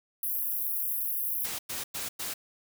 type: high-pass noise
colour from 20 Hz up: pink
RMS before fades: -31 dBFS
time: 0.23-1.46 s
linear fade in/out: 2 ms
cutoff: 11000 Hz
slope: 96 dB/octave
type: noise bursts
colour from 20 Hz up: white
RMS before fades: -35 dBFS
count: 4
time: 1.44-2.34 s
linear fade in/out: 10 ms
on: 150 ms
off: 100 ms
effects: none